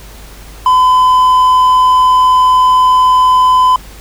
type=tone; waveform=triangle; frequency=1013 Hz; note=B5; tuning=44 cents sharp; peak=-3 dBFS; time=0.66-3.76 s; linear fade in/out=2 ms; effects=added 50 Hz sine -32 dBFS peak until 4 s + pink hiss -36 dBFS RMS until 4 s